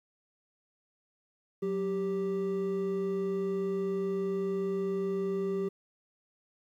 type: tone pair together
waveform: triangle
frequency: 185 / 392 Hz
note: F#3 / G4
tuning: 0 / 0 cents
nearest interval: octave + minor second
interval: 1300 cents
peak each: -33 / -28 dBFS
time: 1.62-5.69 s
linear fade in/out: 10 ms
effects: 11-bit